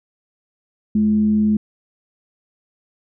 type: tone with frequency modulation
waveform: sine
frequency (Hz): 212.5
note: G#3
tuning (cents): +40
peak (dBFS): -13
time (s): 0.95-1.57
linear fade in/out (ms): 5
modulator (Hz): 127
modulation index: 0.24
effects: none